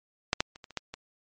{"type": "clicks", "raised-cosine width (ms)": 0.2, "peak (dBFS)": [-6, -6, -28, -27, -30, -13, -21], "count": 7, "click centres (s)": [0.331, 0.405, 0.559, 0.642, 0.707, 0.773, 0.94], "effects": ["MP3 32 kbps"]}